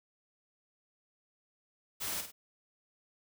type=noise with echo; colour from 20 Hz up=white; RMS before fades=-37 dBFS; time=2-2.22 s; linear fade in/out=20 ms; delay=50 ms; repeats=2; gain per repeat=-7 dB; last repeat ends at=2.32 s; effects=none